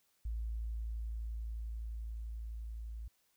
sine tone with level ramp, 55.8 Hz, A1, 25 cents sharp, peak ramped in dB -35 to -41 dBFS, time 0.25-3.08 s, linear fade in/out 5 ms, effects white hiss -75 dBFS RMS until 3.36 s

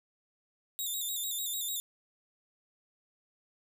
5% pulse tone with vibrato, 3678 Hz, A#7, 24 cents flat, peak -26 dBFS, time 0.79-1.8 s, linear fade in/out 0 ms, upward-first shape square, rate 6.7 Hz, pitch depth 60 cents each way, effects none

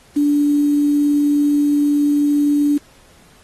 sine tone with quantisation, 290.8 Hz, D4, 17 cents flat, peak -12 dBFS, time 0.16-2.78 s, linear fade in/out 10 ms, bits 6, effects pink hiss -50 dBFS RMS until 3.43 s + AAC 32 kbps

